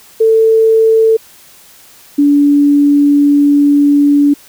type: tone pair in turn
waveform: sine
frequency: 445.6 / 287.6 Hz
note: A4 / D4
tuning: +22 / -36 cents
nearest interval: minor sixth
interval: 758 cents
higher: first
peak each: -5 dBFS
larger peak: neither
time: 0.2-1.17 / 2.18-4.34 s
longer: second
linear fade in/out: 10 ms
effects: white hiss -41 dBFS RMS until 4.48 s